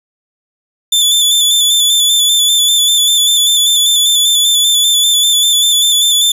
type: tone with vibrato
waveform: sawtooth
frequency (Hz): 3500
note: A7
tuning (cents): -10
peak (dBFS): -5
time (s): 0.92-6.32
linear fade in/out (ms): 5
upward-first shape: square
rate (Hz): 5.1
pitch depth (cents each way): 30
effects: resampled to 32000 Hz + 7-bit